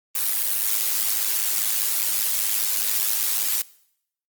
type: noise with amplitude modulation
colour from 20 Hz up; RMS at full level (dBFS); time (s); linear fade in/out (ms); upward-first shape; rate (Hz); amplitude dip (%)
blue; -19; 0.15-3.62; 5; sine; 105; 80
effects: noise-tail reverb RT60 0.7 s tail -21 dB re dry + Opus 24 kbps